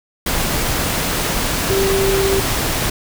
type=tone in noise; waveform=sine; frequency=389.3 Hz; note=G4; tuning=12 cents flat; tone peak=-15 dBFS; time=1.7-2.4 s; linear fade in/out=5 ms; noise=pink; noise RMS=-19 dBFS; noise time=0.26-2.9 s; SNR=+1 dB; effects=none